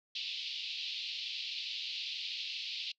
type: band-pass noise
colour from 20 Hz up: white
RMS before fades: -40 dBFS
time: 0.15-2.92 s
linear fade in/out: 5 ms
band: 2600 to 4500 Hz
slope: 48 dB/octave
effects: noise-tail reverb RT60 0.1 s tail -25 dB re dry